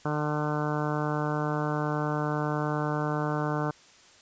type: harmonic tone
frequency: 150.1 Hz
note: D3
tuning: 38 cents sharp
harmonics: 1 / 2 / 3 / 4 / 5 / 6 / 7 / 8 / 9 / 10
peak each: -30 / -33 / -35 / -36 / -37 / -38 / -38 / -39 / -40 / -40 dBFS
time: 0.05-3.71 s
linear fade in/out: 5 ms
effects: white hiss -55 dBFS RMS until 4.21 s + resampled to 16000 Hz